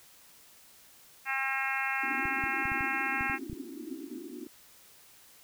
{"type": "harmonic tone", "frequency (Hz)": 268.4, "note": "C4", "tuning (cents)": 44, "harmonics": [3, 4, 5, 6, 7, 8, 9, 10], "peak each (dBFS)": [-37, -40, -39, -35, -37, -36, -39, -38], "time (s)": [1.25, 3.39], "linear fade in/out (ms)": 50}
{"type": "band-pass noise", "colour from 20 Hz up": "pink", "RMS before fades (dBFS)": -42, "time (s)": [2.03, 4.47], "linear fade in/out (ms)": 2, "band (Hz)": [240, 370], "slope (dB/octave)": 96}
{"type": "clicks", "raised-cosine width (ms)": 5, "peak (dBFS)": -28, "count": 9, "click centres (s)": [2.255, 2.439, 2.655, 2.718, 2.808, 3.209, 3.298, 3.498, 3.53]}
{"effects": ["white hiss -57 dBFS RMS until 5.43 s"]}